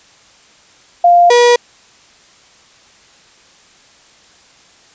sine / 35% pulse tone pair in turn, 698.5 / 482 Hz, F5 / B4, 0 / -42 cents, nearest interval tritone, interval 642 cents, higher first, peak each -4 dBFS, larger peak neither, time 1.04-1.3 / 1.3-1.56 s, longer neither, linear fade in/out 5 ms, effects white hiss -46 dBFS RMS until 4.94 s + resampled to 16000 Hz

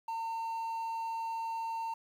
triangle tone, 908 Hz, A#5, 46 cents flat, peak -32 dBFS, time 0.08-1.94 s, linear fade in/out 5 ms, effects 10-bit

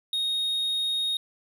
triangle tone, 3729 Hz, A#7, in tune, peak -23 dBFS, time 0.13-1.17 s, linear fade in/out 2 ms, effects none

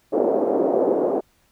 pink band-pass noise, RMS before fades -20 dBFS, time 0.12-1.21 s, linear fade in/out 20 ms, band 330 to 610 Hz, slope 24 dB/octave, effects pink hiss -62 dBFS RMS until 1.51 s

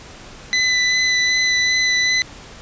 25% pulse tone with vibrato, 2002 Hz, B6, 23 cents sharp, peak -11 dBFS, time 0.53-2.22 s, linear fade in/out 0 ms, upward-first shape sine, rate 2.6 Hz, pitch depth 12 cents each way, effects pink hiss -39 dBFS RMS until 2.61 s + resampled to 16000 Hz

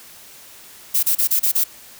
violet noise bursts, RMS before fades -17 dBFS, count 6, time 0.94-1.641 s, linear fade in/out 10 ms, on 91 ms, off 31 ms, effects white hiss -43 dBFS RMS until 1.99 s

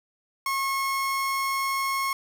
30% pulse tone, 1087 Hz, C#6, 34 cents flat, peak -22 dBFS, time 0.46-2.13 s, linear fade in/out 2 ms, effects 8-bit

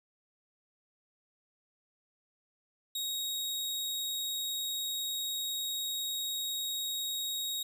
sawtooth tone, 3774 Hz, A#7, 21 cents sharp, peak -30 dBFS, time 2.95-7.63 s, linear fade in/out 5 ms, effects none

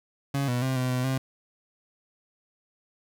30% pulse tone with pitch steps, 139.1 / 123.1 / 131.3 / 127.3 / 126.3 / 132.1 Hz, C#3 / B2 / C3 / C3 / B2 / C3, +6 / -5 / +6 / -47 / +39 / +17 cents, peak -22 dBFS, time 0.34-1.18 s, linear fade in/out 5 ms, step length 140 ms, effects none

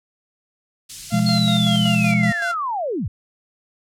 white band-stop noise, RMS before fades -32 dBFS, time 0.89-2.12 s, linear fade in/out 10 ms, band 140 to 3600 Hz, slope 12 dB/octave
sawtooth tone with tremolo, 689 Hz, F5, 24 cents flat, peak -20 dBFS, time 1.1-2.55 s, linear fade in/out 50 ms, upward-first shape square, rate 5.3 Hz, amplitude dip 55%
sine chord, F diminished, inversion second, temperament equal with one note detuned, 123.47 / 171.02 / 207.7 Hz, Cb3 / F3 / Ab3, 0 / -36 / 0 cents, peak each -21 / -21 / -18 dBFS, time 1.12-2.32 s, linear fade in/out 10 ms
sine linear sweep, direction down, 4337 to 63 Hz, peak -21 dBFS, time 1.26-3.08 s, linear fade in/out 5 ms
effects low-pass 9000 Hz 12 dB/octave

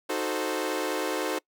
sawtooth chord, D# diminished seventh, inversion none, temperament equal, 311.1 / 370 / 440 / 523.3 Hz, D#4 / F#4 / A4 / C5, 0 / 0 / 0 / 0 cents, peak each -29 dBFS, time 0.09-1.39 s, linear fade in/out 10 ms, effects noise-tail reverb RT60 0.1 s tail -24 dB re dry

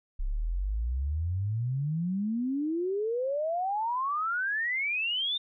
sine exponential sweep, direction up, 31.99 to 3663 Hz, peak -27 dBFS, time 0.19-5.38 s, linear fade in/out 10 ms, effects none

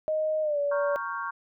sine tone with pitch glide, 622 to 573.7 Hz, D#5 to D5, -1 to -41 cents, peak -24 dBFS, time 0.08-0.96 s, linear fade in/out 0 ms, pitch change -140 cents, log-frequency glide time 0.42-0.59 s
sine chord, G half-diminished seventh, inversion first, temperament equal, 932.3 / 1108.7 / 1396.9 / 1568 Hz, Bb5 / Db6 / F6 / G6, 0 / 0 / 0 / 0 cents, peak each -37 / -33 / -37 / -37 dBFS, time 0.71-1.31 s, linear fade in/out 10 ms
effects none

